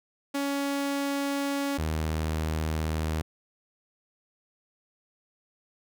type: tone pair in turn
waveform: sawtooth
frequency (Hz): 280.3 / 78.66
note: C#4 / D#2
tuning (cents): +19 / +19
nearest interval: octave + minor seventh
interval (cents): 2200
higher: first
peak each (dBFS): -23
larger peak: neither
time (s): 0.34-1.78 / 1.78-3.22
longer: neither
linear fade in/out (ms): 10
effects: none